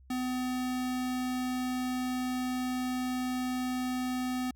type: tone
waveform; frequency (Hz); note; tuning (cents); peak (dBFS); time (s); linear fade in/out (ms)
square; 253; B3; +42; -31; 0.1-4.51; 5
effects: added 65 Hz sine -54 dBFS peak until 4.55 s